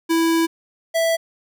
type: tone pair in turn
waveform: square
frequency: 329.6 / 659.2 Hz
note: E4 / E5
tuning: 0 / 0 cents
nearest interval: octave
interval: 1200 cents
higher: second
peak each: -16 / -17 dBFS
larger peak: first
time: 0.09-0.47 / 0.94-1.17 s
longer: first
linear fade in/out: 20 ms
effects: none